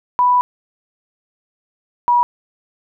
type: tone pair in turn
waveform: sine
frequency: 987.8 / 966.4 Hz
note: B5 / B5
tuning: 0 / -38 cents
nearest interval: unison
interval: 38 cents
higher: first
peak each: -10 dBFS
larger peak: neither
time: 0.19-0.41 / 2.08-2.23 s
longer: first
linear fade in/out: 0 ms
effects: none